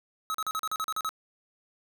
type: tone bursts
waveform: square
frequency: 1282 Hz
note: E6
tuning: 49 cents flat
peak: -29 dBFS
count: 10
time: 0.3-1.091 s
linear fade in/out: 0 ms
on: 44 ms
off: 39 ms
effects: none